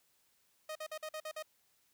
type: tone bursts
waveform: sawtooth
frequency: 622.3 Hz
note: D#5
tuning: in tune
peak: -36 dBFS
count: 7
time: 0.69-1.426 s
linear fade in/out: 5 ms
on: 64 ms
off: 48 ms
effects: white hiss -73 dBFS RMS until 1.93 s